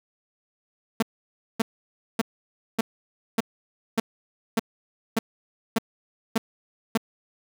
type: tone bursts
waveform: sawtooth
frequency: 225.2 Hz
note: A3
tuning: 40 cents sharp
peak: -15 dBFS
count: 11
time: 1-6.975 s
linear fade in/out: 5 ms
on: 25 ms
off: 570 ms
effects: none